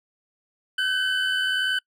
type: tone cluster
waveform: triangle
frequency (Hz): 1521 / 1602 / 3013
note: F#6 / G6 / F#7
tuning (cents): +47 / +37 / +31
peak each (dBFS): -22 / -31 / -24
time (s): 0.78-1.79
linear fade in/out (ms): 5
effects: noise-tail reverb RT60 0.1 s tail -26 dB re dry